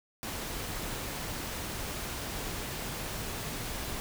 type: noise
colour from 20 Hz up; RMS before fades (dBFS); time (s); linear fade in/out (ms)
pink; -37; 0.23-4; 0
effects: none